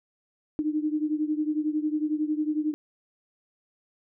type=beating tone pair; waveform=sine; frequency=301.8 / 312.8 Hz; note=D4 / D#4; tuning=+47 / +9 cents; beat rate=11 Hz; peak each=-26 / -29 dBFS; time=0.59-2.74 s; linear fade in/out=0 ms; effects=none